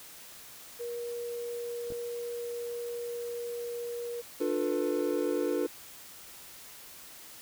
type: tone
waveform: sine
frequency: 475.6 Hz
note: A#4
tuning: 35 cents sharp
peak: -34 dBFS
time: 0.79-4.22 s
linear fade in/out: 20 ms
type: clicks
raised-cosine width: 2 ms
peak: -30 dBFS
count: 2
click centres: 1.904 / 1.922 s
type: chord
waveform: triangle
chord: B half-diminished seventh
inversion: first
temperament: just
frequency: 296.3 / 355.6 / 444.5 / 493.9 Hz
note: D4 / F4 / A4 / B4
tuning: +15 / +31 / +18 / 0 cents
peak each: -31 dBFS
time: 4.4-5.67 s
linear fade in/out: 10 ms
effects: white hiss -49 dBFS RMS until 7.41 s